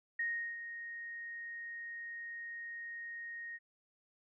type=tone with ADSR envelope; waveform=sine; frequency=1864.7 Hz; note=A#6; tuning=in tune; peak=-32 dBFS; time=0.19-3.59 s; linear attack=6 ms; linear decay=370 ms; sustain=-10 dB; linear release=36 ms; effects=none